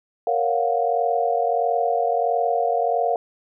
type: chord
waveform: sine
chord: Gb major seventh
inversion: first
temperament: equal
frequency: 466.2 / 554.4 / 698.5 / 740 Hz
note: Bb4 / Db5 / F5 / Gb5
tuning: 0 / 0 / 0 / 0 cents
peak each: -24 / -27 / -21 / -26 dBFS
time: 0.27-3.16 s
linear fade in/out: 2 ms
effects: none